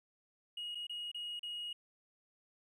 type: tone with dropouts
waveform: triangle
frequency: 2885 Hz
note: F#7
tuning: 44 cents flat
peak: -37 dBFS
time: 0.57-1.73 s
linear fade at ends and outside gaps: 5 ms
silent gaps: 0.748-0.753 / 0.869-0.895 / 1.116-1.145 / 1.394-1.43 s
effects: tanh soft clip ceiling -35 dBFS